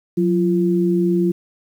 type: tone pair together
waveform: sine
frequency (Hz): 181.3 / 343.8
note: F#3 / F4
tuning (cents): -35 / -27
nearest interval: major seventh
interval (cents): 1108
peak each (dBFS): -17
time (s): 0.17-1.32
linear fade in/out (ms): 10
effects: 8-bit